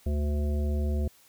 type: harmonic tone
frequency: 73.42 Hz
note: D2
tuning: in tune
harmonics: 1 / 3 / 5 / 7 / 9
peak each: -25 / -35 / -39 / -42 / -44 dBFS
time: 0.06-1.08 s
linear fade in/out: 5 ms
effects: white hiss -59 dBFS RMS until 1.28 s